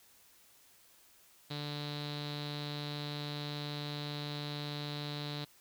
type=tone with low-pass filter; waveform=sawtooth; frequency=146.83 Hz; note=D3; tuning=in tune; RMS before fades=-40 dBFS; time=1.5-5.45 s; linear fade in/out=10 ms; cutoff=4000 Hz; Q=8.7; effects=white hiss -63 dBFS RMS until 5.6 s